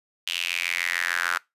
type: tone with high-pass filter sweep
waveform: sawtooth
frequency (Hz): 86.7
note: F2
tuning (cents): -12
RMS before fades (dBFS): -27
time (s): 0.27-1.38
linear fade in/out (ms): 0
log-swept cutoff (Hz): 3000 to 1400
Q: 5.1
effects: noise-tail reverb RT60 0.2 s tail -23 dB re dry + resampled to 32000 Hz